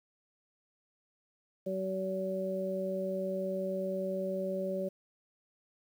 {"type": "harmonic tone", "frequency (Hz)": 189.6, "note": "F#3", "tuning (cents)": 43, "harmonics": [1, 2, 3], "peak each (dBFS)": [-37, -38, -34], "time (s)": [1.66, 4.89], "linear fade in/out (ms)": 10, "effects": ["10-bit"]}